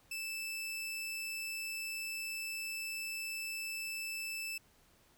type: tone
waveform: sawtooth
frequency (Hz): 2637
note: E7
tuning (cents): 0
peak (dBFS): -35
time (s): 0.11-4.58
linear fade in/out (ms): 5
effects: pink hiss -67 dBFS RMS until 5.17 s